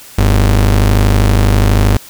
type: ring-modulated tone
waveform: 45% pulse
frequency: 73.6 Hz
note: D2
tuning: 4 cents sharp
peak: -4 dBFS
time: 0.18-1.97 s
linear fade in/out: 5 ms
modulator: 26.2 Hz
effects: white hiss -36 dBFS RMS until 2.09 s